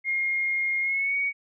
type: tone with pitch glide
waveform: sine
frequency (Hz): 2136 to 2242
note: C7 to C#7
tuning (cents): +35 to +19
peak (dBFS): -23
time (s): 0.04-1.33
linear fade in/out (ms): 50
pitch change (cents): +84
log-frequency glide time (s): 0.81-1.16
effects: none